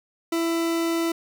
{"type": "tone", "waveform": "40% pulse", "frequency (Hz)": 332.6, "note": "E4", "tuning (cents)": 16, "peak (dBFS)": -21, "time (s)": [0.32, 1.12], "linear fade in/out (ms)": 5, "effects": []}